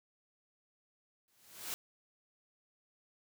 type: noise with exponential growth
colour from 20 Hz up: white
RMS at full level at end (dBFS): -37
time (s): 1.28-1.74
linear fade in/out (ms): 0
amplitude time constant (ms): 98
effects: none